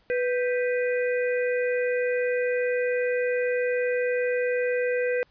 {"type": "harmonic tone with a mistuned harmonic", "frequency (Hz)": 493.9, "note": "B4", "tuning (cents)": 0, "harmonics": [1, 3, 4, 5], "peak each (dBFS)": [-23, -33, -35, -37], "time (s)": [0.1, 5.23], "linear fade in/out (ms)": 0, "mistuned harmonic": 3, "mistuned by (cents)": 97, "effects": ["pink hiss -64 dBFS RMS until 5.3 s", "resampled to 11025 Hz"]}